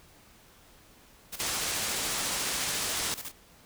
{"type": "noise with tremolo", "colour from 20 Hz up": "white", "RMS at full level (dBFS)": -38, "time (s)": [1.32, 3.32], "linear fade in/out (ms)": 10, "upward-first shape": "square", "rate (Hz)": 14, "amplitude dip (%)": 65}
{"type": "low-pass noise", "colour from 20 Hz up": "white", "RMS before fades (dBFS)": -32, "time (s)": [1.4, 3.14], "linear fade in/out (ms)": 0, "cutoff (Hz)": 9700, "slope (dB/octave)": 24}
{"effects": ["pink hiss -57 dBFS RMS until 3.65 s"]}